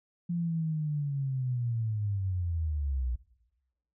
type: linear sweep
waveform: sine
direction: down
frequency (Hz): 174.61 to 58.6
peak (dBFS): -28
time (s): 0.29-3.16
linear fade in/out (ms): 10
effects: noise-tail reverb RT60 1.0 s tail -20 dB re dry